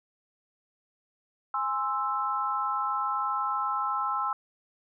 sine chord, Ab augmented, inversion none, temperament equal with one note detuned, 826.8 / 1046.5 / 1318.5 Hz, Ab5 / C6 / E6, -8 / 0 / 0 cents, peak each -33 / -31 / -29 dBFS, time 1.54-4.33 s, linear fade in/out 2 ms, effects none

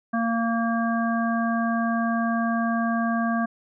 harmonic tone, 230 Hz, A#3, 23 cents flat, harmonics 1 / 3 / 5 / 7, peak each -23 / -28 / -30 / -31 dBFS, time 0.13-3.46 s, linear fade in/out 10 ms, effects none

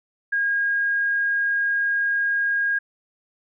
sine tone, 1629 Hz, G#6, 34 cents flat, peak -19 dBFS, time 0.32-2.79 s, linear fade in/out 10 ms, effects none

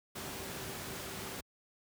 sine tone in noise, 386.8 Hz, G4, 23 cents flat, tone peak -51 dBFS, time 0.15-1.41 s, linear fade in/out 10 ms, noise pink, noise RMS -42 dBFS, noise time 0.15-1.41 s, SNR -12 dB, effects high-pass 80 Hz 12 dB/octave

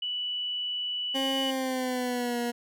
sine tone, 2960 Hz, F#7, in tune, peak -29 dBFS, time 0.02-1.51 s, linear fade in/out 5 ms
20% pulse tone with pitch glide, 268.4 to 239.1 Hz, C4 to A#3, +44 to +44 cents, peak -23 dBFS, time 1.14-2.52 s, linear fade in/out 20 ms, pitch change -200 cents, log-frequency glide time 1.41-2.39 s
effects none

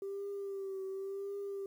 sine tone with vibrato, 392 Hz, G4, in tune, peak -36 dBFS, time 0.02-1.66 s, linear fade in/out 2 ms, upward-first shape triangle, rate 0.92 Hz, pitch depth 46 cents each way, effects tanh soft clip ceiling -35 dBFS + 11-bit

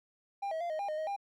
triangle tone with pitch steps, 798 / 642 / 691 / 624 / 804 / 615 / 628 / 801 Hz, G5 / E5 / F5 / D#5 / G5 / D#5 / D#5 / G5, +31 / -46 / -19 / +5 / +44 / -20 / +16 / +37 cents, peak -31 dBFS, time 0.42-1.164 s, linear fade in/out 10 ms, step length 93 ms, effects none

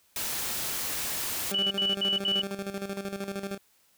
white noise, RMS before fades -32 dBFS, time 0.16-1.52 s, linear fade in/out 2 ms
20% pulse tone with tremolo, 197.1 Hz, G3, 10 cents sharp, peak -26 dBFS, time 1.51-3.58 s, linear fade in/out 5 ms, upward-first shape square, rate 13 Hz, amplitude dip 65%
sine tone bursts, 2960 Hz, F#7, in tune, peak -24 dBFS, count 4, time 1.54-2.418 s, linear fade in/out 5 ms, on 170 ms, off 66 ms
effects white hiss -65 dBFS RMS until 3.97 s

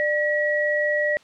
sine tone pair together, 595.8 / 1918 Hz, D5 / A#6, +25 / +49 cents, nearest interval octave + minor sixth, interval 2024 cents, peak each -22 / -22 dBFS, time 0-1.17 s, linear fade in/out 0 ms, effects white hiss -54 dBFS RMS until 1.23 s + low-pass 5000 Hz 12 dB/octave

